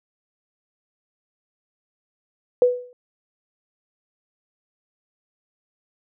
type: tone with exponential decay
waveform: sine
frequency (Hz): 493.9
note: B4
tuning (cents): 0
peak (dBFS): -9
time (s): 2.62-2.93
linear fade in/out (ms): 1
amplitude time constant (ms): 67
effects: none